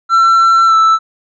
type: tone with pitch glide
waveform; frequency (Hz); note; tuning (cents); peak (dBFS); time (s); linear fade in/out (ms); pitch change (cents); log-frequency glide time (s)
triangle; 1347 to 1320; E6 to E6; +37 to +2; -4; 0.09-0.99; 50; -35; 0.66-0.75
effects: resampled to 16000 Hz